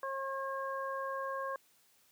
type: harmonic tone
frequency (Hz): 540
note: C#5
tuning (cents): -45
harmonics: 1 / 2 / 3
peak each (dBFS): -39 / -38 / -44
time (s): 0.03-1.56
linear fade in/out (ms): 2
effects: white hiss -68 dBFS RMS until 2.11 s + high-pass 80 Hz 12 dB/octave